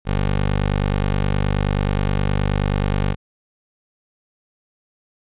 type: tone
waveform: 15% pulse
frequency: 49.47 Hz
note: G1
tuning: 17 cents sharp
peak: -11 dBFS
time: 0.05-3.16 s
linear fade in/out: 50 ms
effects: resampled to 8000 Hz